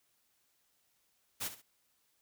white noise with echo, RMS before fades -37 dBFS, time 1.4-1.49 s, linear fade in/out 20 ms, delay 66 ms, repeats 2, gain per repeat -11 dB, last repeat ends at 1.622 s, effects white hiss -75 dBFS RMS until 2.21 s

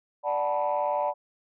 sine chord, B minor seventh, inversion first, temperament equal with one note detuned, 587.3 / 740 / 880 / 978.7 Hz, D5 / F#5 / A5 / B5, 0 / 0 / 0 / -16 cents, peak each -27 / -30 / -29 / -30 dBFS, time 0.23-1.14 s, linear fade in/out 50 ms, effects tanh soft clip ceiling -17 dBFS

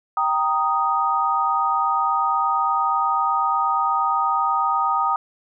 sine chord, Eb major, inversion first, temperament equal, 784 / 932.3 / 1244.5 Hz, G5 / Bb5 / Eb6, 0 / 0 / 0 cents, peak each -24 / -23 / -20 dBFS, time 0.17-5.16 s, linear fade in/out 2 ms, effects none

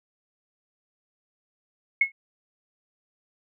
sine tone with exponential decay, 2180 Hz, C#7, 29 cents flat, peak -13 dBFS, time 2.01-2.12 s, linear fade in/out 5 ms, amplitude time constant 22 ms, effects none

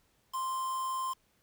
triangle tone with quantisation, 1046.5 Hz, C6, in tune, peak -30 dBFS, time 0.33-1.14 s, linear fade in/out 20 ms, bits 7, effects pink hiss -71 dBFS RMS until 1.42 s

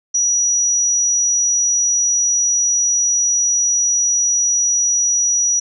sine tone, 5830 Hz, F#8, 26 cents flat, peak -13 dBFS, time 0.14-5.6 s, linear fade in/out 10 ms, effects none

